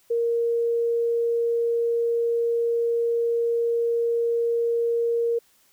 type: tone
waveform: sine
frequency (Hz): 467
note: A#4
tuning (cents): +3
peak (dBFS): -20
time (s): 0.1-5.39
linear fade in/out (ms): 10
effects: white hiss -61 dBFS RMS until 5.72 s